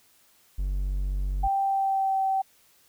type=tone; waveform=triangle; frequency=47.64 Hz; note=G1; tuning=49 cents flat; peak=-23 dBFS; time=0.58-1.48 s; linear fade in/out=10 ms
type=tone with pitch glide; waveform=sine; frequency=784 to 771 Hz; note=G5 to G5; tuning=0 to -29 cents; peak=-22 dBFS; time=1.43-2.42 s; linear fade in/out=10 ms; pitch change=-29 cents; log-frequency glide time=1.62-2.19 s
effects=white hiss -61 dBFS RMS until 2.88 s